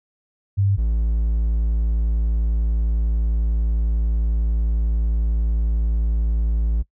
sine / triangle tone pair in turn, 99 / 55.56 Hz, G2 / A1, +18 / +18 cents, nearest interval minor seventh, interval 1000 cents, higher first, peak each -15 dBFS, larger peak neither, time 0.57-0.77 / 0.77-6.83 s, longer second, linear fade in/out 20 ms, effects noise-tail reverb RT60 0.1 s tail -21 dB re dry

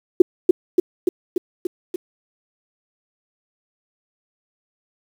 sine tone with echo, 360 Hz, F#4, 47 cents flat, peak -3 dBFS, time 0.2-0.22 s, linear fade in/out 5 ms, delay 290 ms, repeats 6, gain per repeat -3 dB, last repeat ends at 1.96 s, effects 7-bit

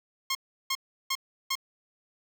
10% pulse tone bursts, 1072 Hz, C6, 42 cents sharp, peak -18 dBFS, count 4, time 0.3-1.554 s, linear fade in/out 5 ms, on 51 ms, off 350 ms, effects none

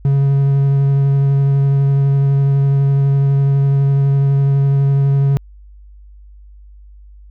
triangle tone with vibrato, 138.59 Hz, C#3, in tune, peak -8 dBFS, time 0.05-5.37 s, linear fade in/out 0 ms, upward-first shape triangle, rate 12 Hz, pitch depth 13 cents each way, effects added 50 Hz sine -37 dBFS peak until 7.3 s

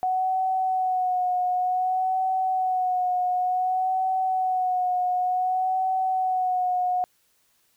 sine tone with vibrato, 740 Hz, F#5, in tune, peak -21 dBFS, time 0.03-7.04 s, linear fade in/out 0 ms, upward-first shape sine, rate 0.55 Hz, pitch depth 33 cents each way, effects white hiss -66 dBFS RMS until 7.76 s

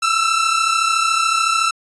sawtooth tone pair together, 1314 / 1347.8 Hz, E6 / E6, -6 / +38 cents, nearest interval unison, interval 44 cents, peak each -14 dBFS, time 0.02-1.71 s, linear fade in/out 10 ms, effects resampled to 22050 Hz

